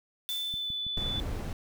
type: noise with exponential decay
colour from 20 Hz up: blue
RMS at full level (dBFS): -38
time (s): 0.29-0.98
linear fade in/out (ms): 0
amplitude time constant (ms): 150
type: tone with pitch glide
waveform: sine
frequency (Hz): 3520 to 3486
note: A7 to A7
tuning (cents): 0 to -17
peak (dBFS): -31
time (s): 0.29-1.2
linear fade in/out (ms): 0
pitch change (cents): -17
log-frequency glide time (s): 0.59-0.7
type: click train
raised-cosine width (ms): 5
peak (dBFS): -32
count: 6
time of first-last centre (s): 0.54-1.356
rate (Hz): 6.13
type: noise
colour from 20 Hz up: brown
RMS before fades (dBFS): -34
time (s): 0.97-1.53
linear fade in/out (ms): 2
effects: none